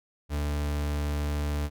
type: tone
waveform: 40% pulse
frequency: 73.42 Hz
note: D2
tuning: in tune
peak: -26 dBFS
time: 0.29-1.7 s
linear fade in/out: 50 ms
effects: none